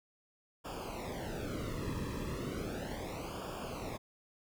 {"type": "noise with flanger", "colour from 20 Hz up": "brown", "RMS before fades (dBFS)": -40, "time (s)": [0.64, 3.98], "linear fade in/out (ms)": 20, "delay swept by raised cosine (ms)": [0.49, 1.38], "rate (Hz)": 0.35, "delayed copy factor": -0.9, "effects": []}